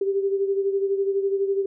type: beating tone pair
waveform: sine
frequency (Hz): 392 / 404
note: G4 / G#4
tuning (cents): 0 / -48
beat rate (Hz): 12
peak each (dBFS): -21 / -28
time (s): 0.01-1.66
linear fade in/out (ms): 5
effects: none